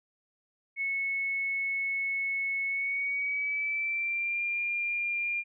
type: tone with pitch glide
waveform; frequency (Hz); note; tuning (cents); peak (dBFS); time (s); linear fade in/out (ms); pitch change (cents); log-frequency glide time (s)
sine; 2200 to 2399; C#7 to D7; -14 to +36; -28; 0.76-5.44; 50; +150; 2.67-4.45
effects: none